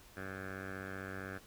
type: tone with low-pass filter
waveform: 10% pulse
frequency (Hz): 95.6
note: G2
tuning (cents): -43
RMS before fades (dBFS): -44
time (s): 0.16-1.39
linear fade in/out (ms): 20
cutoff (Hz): 1700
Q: 5.8
effects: pink hiss -59 dBFS RMS until 1.46 s